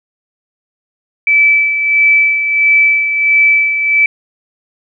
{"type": "tone with tremolo", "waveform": "sine", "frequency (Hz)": 2311, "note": "D7", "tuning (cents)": -28, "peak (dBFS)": -5, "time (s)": [1.27, 4.06], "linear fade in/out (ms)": 2, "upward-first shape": "sine", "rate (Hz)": 1.5, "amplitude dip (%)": 55, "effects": []}